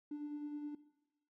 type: tone with tremolo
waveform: triangle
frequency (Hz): 294.7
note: D4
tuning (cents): +6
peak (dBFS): -35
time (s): 0.11-0.75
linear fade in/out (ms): 5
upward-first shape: sine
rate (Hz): 9.6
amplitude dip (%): 55
effects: noise-tail reverb RT60 0.9 s tail -19 dB re dry + tanh soft clip ceiling -37 dBFS